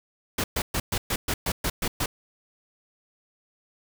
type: noise bursts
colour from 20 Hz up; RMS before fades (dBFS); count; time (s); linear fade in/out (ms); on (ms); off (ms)
pink; -26; 10; 0.38-2.06; 5; 60; 120
effects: none